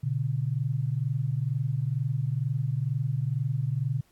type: tone pair together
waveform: sine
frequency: 120.55 / 142.7 Hz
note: B2 / D3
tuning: -41 / -49 cents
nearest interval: minor third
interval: 292 cents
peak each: -28 dBFS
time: 0.03-4.01 s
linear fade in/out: 10 ms
effects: pink hiss -66 dBFS RMS until 4.11 s + AAC 64 kbps